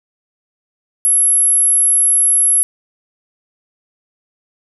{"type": "tone", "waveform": "sine", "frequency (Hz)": 11175, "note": "F9", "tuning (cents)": 0, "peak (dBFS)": -9, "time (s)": [1.05, 2.63], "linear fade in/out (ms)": 0, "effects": []}